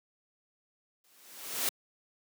white noise with exponential growth, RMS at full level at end -28 dBFS, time 1.04-1.69 s, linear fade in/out 2 ms, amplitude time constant 140 ms, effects high-pass 200 Hz 12 dB/octave

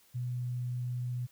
sine tone, 123.47 Hz, B2, in tune, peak -32 dBFS, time 0.14-1.27 s, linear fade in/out 20 ms, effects white hiss -64 dBFS RMS until 1.31 s

